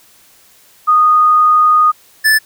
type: tone pair in turn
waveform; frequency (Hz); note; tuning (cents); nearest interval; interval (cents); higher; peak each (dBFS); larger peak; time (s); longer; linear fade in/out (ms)
sine / square; 1236 / 1748; D#6 / A6; -12 / -12; tritone; 600; second; -6 / -8; first; 0.87-1.92 / 2.24-2.39; first; 20
effects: white hiss -47 dBFS RMS until 2.45 s